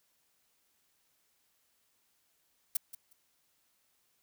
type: noise with echo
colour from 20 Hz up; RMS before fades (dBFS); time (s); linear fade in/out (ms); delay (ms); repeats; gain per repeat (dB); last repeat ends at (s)
violet; -29; 2.75-2.77; 5; 180; 2; -15; 3.13
effects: white hiss -74 dBFS RMS until 4.22 s